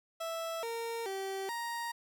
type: tone with pitch steps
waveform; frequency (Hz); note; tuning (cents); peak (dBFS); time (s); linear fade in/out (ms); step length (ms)
30% pulse; 659 / 461.4 / 387 / 937; E5 / A#4 / G4 / A#5; -1 / -18 / -22 / +9; -33; 0.2-1.92; 10; 430
effects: none